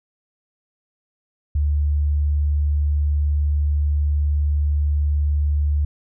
sine tone, 73.42 Hz, D2, in tune, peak -16 dBFS, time 1.55-5.85 s, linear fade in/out 5 ms, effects none

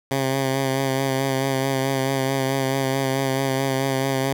10% pulse tone with vibrato, 134.3 Hz, C3, 46 cents sharp, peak -12 dBFS, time 0.11-4.33 s, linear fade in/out 2 ms, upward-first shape sine, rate 4.6 Hz, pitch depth 28 cents each way, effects none

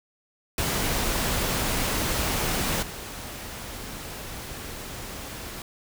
pink noise with level steps, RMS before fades -26 / -37 dBFS, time 0.58-5.62 s, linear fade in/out 2 ms, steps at 2.82 s, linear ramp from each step 10 ms, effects none

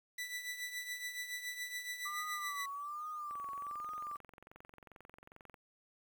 sawtooth tone with tremolo, 1975.5 Hz, B6, in tune, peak -34 dBFS, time 0.18-2.66 s, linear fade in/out 5 ms, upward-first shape triangle, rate 7.1 Hz, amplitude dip 70%
sine tone with vibrato, 1174.7 Hz, D6, in tune, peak -40 dBFS, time 2.05-4.17 s, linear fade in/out 10 ms, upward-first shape triangle, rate 1.2 Hz, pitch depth 95 cents each way
click train, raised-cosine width 0.5 ms, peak -39 dBFS, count 51, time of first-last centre 3.31-5.542 s, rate 22.4 Hz
effects 10-bit

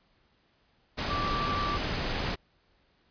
sine tone in noise, 1166 Hz, D6, 13 cents flat, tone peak -30 dBFS, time 1.09-1.78 s, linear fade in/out 20 ms, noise pink, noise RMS -31 dBFS, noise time 0.97-2.36 s, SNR -2 dB, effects pink hiss -68 dBFS RMS until 3.1 s + resampled to 11025 Hz

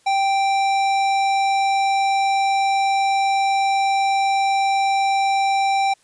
sine tone with hard clipping, 784 Hz, G5, in tune, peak -18 dBFS, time 0.06-5.94 s, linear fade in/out 10 ms, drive 14 dB, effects white hiss -58 dBFS RMS until 6.03 s + resampled to 22050 Hz

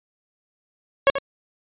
sawtooth tone with echo, 552 Hz, C#5, 7 cents flat, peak -8 dBFS, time 1.07-1.1 s, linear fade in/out 0 ms, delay 84 ms, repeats 1, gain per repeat -10 dB, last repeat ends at 1.184 s, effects resampled to 8000 Hz

